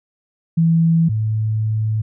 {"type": "tone pair in turn", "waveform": "sine", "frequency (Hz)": [165, 109.02], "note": ["E3", "A2"], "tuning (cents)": [2, -15], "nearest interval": "perfect fifth", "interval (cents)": 717, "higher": "first", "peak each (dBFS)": [-11, -16], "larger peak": "first", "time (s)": [[0.57, 1.09], [1.09, 2.02]], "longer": "second", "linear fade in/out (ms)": 10, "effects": []}